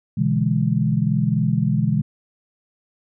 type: chord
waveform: sine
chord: E dominant seventh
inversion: second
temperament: equal with one note detuned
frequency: 123.47 / 146.83 / 166.63 / 207.7 Hz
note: B2 / D3 / E3 / G#3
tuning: 0 / 0 / +19 / 0 cents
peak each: -22 dBFS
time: 0.17-2.02 s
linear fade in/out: 10 ms
effects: none